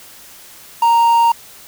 triangle tone with quantisation, 930 Hz, A#5, 4 cents flat, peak -7 dBFS, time 0.82-1.32 s, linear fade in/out 5 ms, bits 5, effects white hiss -40 dBFS RMS until 1.67 s

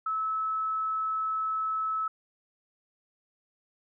sine tone, 1300 Hz, E6, 24 cents flat, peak -27 dBFS, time 0.06-2.08 s, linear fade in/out 5 ms, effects none

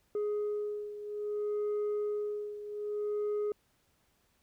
sine beating tone pair, 417 / 417.61 Hz, G#4 / G#4, +7 / +10 cents, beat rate 0.61 Hz, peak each -31 / -35 dBFS, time 0.15-3.52 s, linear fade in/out 2 ms, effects tanh soft clip ceiling -29 dBFS + pink hiss -72 dBFS RMS until 4.42 s

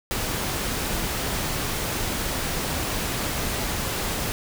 pink noise, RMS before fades -27 dBFS, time 0.11-4.32 s, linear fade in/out 0 ms, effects none

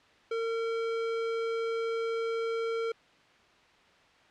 square tone, 456 Hz, A#4, 38 cents flat, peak -30 dBFS, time 0.31-2.92 s, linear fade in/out 5 ms, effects white hiss -60 dBFS RMS until 4.3 s + low-pass 3000 Hz 12 dB/octave

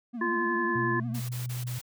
triangle tone with vibrato, 230.6 Hz, A#3, 19 cents flat, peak -31 dBFS, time 0.13-1.21 s, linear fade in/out 20 ms, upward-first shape triangle, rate 11 Hz, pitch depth 120 cents each way
harmonic tone, 345.7 Hz, F4, 18 cents flat, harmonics 1 / 3 / 5, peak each -30 / -30 / -30 dBFS, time 0.21-1 s, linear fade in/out 5 ms
sine tone, 123.47 Hz, B2, in tune, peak -31 dBFS, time 0.75-1.79 s, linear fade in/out 10 ms
white noise bursts, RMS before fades -42 dBFS, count 4, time 1.14-1.815 s, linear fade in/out 10 ms, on 150 ms, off 25 ms
effects none

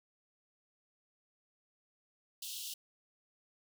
pink high-pass noise, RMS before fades -43 dBFS, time 2.42-2.74 s, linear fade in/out 5 ms, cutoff 2800 Hz, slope 96 dB/octave, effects none

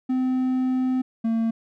triangle tone pair in turn, 257 / 226.6 Hz, C4 / A#3, -31 / -49 cents, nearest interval major second, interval 218 cents, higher first, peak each -18 dBFS, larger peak neither, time 0.09-1.02 / 1.24-1.51 s, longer first, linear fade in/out 10 ms, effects none

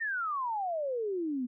sine exponential sweep, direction down, 1864.7 to 237.9 Hz, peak -30 dBFS, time 0-1.47 s, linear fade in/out 20 ms, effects none

